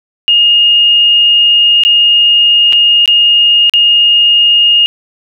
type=tone with dropouts; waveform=sine; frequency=2846 Hz; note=F7; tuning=32 cents sharp; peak=-4 dBFS; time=0.28-4.86 s; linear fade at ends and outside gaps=0 ms; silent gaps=1.836-1.85 / 2.725-2.731 / 3.058-3.077 / 3.696-3.737 s; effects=none